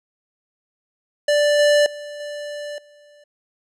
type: tone with level steps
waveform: square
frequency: 587.3 Hz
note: D5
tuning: in tune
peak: -15 / -13 / -32 / -29 / -48 dBFS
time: 1.28-3.24 s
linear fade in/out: 5 ms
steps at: 1.59 / 1.86 / 2.2 / 2.78 s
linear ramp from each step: 2 ms
effects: low-pass 8000 Hz 12 dB/octave